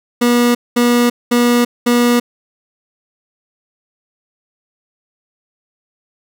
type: tone bursts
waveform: 30% pulse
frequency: 241.1 Hz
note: B3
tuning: 41 cents flat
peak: -7 dBFS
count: 4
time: 0.21-2.2 s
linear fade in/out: 10 ms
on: 340 ms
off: 210 ms
effects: none

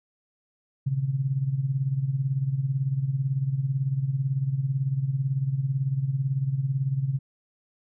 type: tone with tremolo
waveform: sine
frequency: 135.1 Hz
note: C#3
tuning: 44 cents flat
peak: -20 dBFS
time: 0.86-7.19 s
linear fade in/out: 10 ms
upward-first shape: sine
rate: 18 Hz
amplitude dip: 70%
effects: none

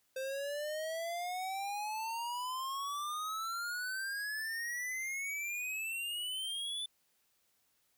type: exponential sweep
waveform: square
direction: up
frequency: 521 to 3520 Hz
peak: -37 dBFS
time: 0.16-6.86 s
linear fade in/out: 5 ms
effects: white hiss -75 dBFS RMS until 7.97 s

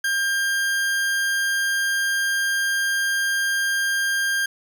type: tone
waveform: 40% pulse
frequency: 1600 Hz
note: G6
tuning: 35 cents sharp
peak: -19 dBFS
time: 0.04-4.46 s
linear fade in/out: 5 ms
effects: none

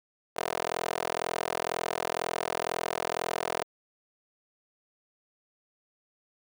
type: tone with high-pass filter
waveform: 15% pulse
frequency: 42.04 Hz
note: E1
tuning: 35 cents sharp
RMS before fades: -32 dBFS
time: 0.36-3.64 s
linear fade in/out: 10 ms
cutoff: 580 Hz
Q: 1.9
effects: none

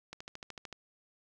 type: click train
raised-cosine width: 0.2 ms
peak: -26 dBFS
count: 9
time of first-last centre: 0.13-0.727 s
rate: 13.4 Hz
effects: none

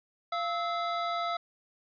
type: tone pair together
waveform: square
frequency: 689.7 / 1302 Hz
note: F5 / E6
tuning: -22 / -22 cents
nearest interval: major seventh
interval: 1100 cents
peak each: -33 / -33 dBFS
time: 0.32-1.37 s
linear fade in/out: 5 ms
effects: resampled to 11025 Hz + 10-bit

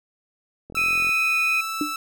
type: click train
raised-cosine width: 2 ms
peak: -27 dBFS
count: 18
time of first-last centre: 0.7-1.093 s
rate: 43.3 Hz
type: tone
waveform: sawtooth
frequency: 1318.5 Hz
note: E6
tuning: in tune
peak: -23 dBFS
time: 0.75-1.96 s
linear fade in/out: 2 ms
type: tone with vibrato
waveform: sine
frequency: 2492 Hz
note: D#7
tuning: 2 cents sharp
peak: -19 dBFS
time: 0.77-1.61 s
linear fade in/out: 5 ms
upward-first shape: triangle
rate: 2.8 Hz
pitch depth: 9 cents each way
type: tone with exponential decay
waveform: sine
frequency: 298.2 Hz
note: D4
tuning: 27 cents sharp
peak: -18 dBFS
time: 1.81-1.96 s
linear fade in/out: 2 ms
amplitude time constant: 31 ms
effects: none

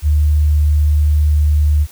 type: tone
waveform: sine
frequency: 74.9 Hz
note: D2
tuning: 35 cents sharp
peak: -9 dBFS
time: 0.02-1.87 s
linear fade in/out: 50 ms
effects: white hiss -42 dBFS RMS until 1.91 s

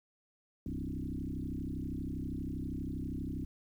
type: tone with frequency modulation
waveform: sine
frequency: 169.8 Hz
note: F3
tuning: 48 cents flat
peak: -35 dBFS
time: 0.66-3.45 s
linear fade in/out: 2 ms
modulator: 32.5 Hz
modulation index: 4.3
effects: 11-bit

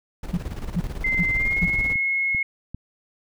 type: noise with tremolo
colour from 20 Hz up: brown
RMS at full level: -28 dBFS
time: 0.23-1.94 s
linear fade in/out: 5 ms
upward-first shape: square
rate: 18 Hz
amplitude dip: 60%
type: tone bursts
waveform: sine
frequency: 174.61 Hz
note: F3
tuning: in tune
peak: -19 dBFS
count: 4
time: 0.33-1.662 s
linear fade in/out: 10 ms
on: 48 ms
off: 380 ms
type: tone with pitch glide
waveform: sine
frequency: 2077 to 2170 Hz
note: C7 to C#7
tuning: -13 to -37 cents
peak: -20 dBFS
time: 1.04-2.43 s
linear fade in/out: 5 ms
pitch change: +76 cents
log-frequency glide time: 1.34-1.6 s
type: clicks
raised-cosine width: 5 ms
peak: -21 dBFS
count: 3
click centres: 1.957 / 2.348 / 2.746 s
effects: none

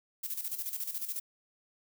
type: noise with tremolo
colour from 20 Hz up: violet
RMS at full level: -35 dBFS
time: 0.23-1.2 s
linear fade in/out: 10 ms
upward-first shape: square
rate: 14 Hz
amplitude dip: 65%
effects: none

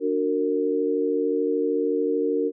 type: chord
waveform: sine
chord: D augmented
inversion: none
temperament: just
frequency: 293.7 / 367.1 / 458.9 Hz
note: D4 / F#4 / A#4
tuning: 0 / -14 / -27 cents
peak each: -26 / -27 / -23 dBFS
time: 0-2.52 s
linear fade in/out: 50 ms
effects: none

